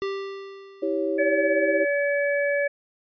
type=tone with exponential decay; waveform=square; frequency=392.4 Hz; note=G4; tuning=2 cents sharp; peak=-25 dBFS; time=0.02-1.45 s; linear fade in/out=0 ms; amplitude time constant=310 ms
type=chord; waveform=sine; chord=C# diminished; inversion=first; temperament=equal with one note detuned; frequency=323.8 / 392 / 554.4 Hz; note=E4 / G4 / C#5; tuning=-31 / 0 / 0 cents; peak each=-27 dBFS; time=0.82-1.85 s; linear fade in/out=10 ms
type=harmonic tone; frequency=571 Hz; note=D5; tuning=49 cents flat; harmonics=1 / 3 / 4; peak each=-22 / -27 / -31 dBFS; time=1.18-2.68 s; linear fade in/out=10 ms
effects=resampled to 11025 Hz